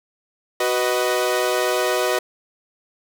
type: chord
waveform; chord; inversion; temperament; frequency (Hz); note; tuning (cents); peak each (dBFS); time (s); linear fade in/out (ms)
sawtooth; B major; second; equal with one note detuned; 372.6 / 493.9 / 622.3; F#4 / B4 / D#5; +12 / 0 / 0; -19; 0.6-2.19; 5
effects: none